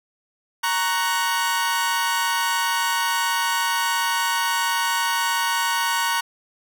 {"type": "chord", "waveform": "sawtooth", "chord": "F# major", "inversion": "first", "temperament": "equal with one note detuned", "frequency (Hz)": [932.3, 1108.7, 1491.1], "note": ["A#5", "C#6", "F#6"], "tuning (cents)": [0, 0, 13], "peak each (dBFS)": [-19, -23, -22], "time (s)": [0.63, 6.21], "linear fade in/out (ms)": 10, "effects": []}